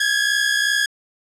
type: tone pair together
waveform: sawtooth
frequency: 1633 / 1695.7 Hz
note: G#6 / G#6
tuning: -30 / +36 cents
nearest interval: minor second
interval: 66 cents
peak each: -16 dBFS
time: 0-0.86 s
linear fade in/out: 5 ms
effects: low-pass 9000 Hz 12 dB/octave